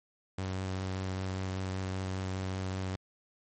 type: tone with vibrato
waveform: sawtooth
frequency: 94.3 Hz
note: F#2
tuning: 33 cents sharp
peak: -29 dBFS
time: 0.38-2.96 s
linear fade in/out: 5 ms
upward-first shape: sine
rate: 5.1 Hz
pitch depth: 12 cents each way
effects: MP3 32 kbps